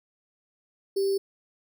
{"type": "tone with sample-and-hold", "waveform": "sine", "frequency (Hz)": 392, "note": "G4", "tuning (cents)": 0, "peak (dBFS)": -22, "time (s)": [0.96, 1.18], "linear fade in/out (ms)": 10, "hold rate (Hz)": 4900, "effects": []}